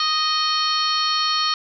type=harmonic tone with a mistuned harmonic; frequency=622.3 Hz; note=D#5; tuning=in tune; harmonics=2 / 3 / 4 / 5 / 6 / 7 / 8 / 9; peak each=-22 / -32 / -33 / -27 / -31 / -22 / -34 / -34 dBFS; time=0-1.54 s; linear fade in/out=2 ms; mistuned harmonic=8; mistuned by=+79 cents; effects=none